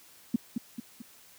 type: tone with echo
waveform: sine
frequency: 233.1 Hz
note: A#3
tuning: in tune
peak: -20 dBFS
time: 0.34-0.36 s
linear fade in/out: 5 ms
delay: 220 ms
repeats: 3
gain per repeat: -6 dB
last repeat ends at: 1.02 s
effects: white hiss -56 dBFS RMS until 1.38 s + high-pass 60 Hz 12 dB/octave